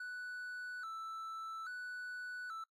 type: tone with vibrato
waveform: triangle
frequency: 1400 Hz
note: F6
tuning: 4 cents sharp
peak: -40 dBFS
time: 0-2.64 s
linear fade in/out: 5 ms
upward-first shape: square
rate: 0.6 Hz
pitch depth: 100 cents each way
effects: noise-tail reverb RT60 0.1 s tail -21 dB re dry + AAC 48 kbps